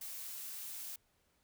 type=noise; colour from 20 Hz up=blue; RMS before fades=-45 dBFS; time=0.01-0.96 s; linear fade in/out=5 ms; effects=pink hiss -75 dBFS RMS until 1.43 s